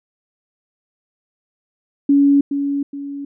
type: tone with echo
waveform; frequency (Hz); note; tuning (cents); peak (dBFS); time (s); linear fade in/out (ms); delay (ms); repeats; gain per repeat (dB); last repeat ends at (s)
sine; 281.8; C#4; +29; -9; 2.09-2.41; 5; 420; 2; -8; 3.25
effects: none